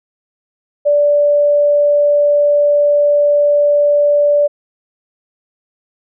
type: tone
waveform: sine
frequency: 583 Hz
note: D5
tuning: 13 cents flat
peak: -8 dBFS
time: 0.85-4.48 s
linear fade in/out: 20 ms
effects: none